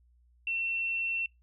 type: tone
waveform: sine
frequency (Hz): 2705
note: E7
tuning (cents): +44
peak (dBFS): -29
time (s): 0.47-1.26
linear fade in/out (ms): 2
effects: noise-tail reverb RT60 0.2 s tail -26 dB re dry + added 60 Hz sine -61 dBFS peak until 1.42 s